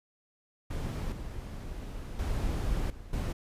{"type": "noise with level steps", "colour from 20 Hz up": "brown", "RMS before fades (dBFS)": [-33, -39, -31, -46, -31], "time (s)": [0.7, 3.33], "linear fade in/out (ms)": 10, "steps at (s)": [1.12, 2.19, 2.9, 3.13], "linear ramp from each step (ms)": 2, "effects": ["resampled to 32000 Hz"]}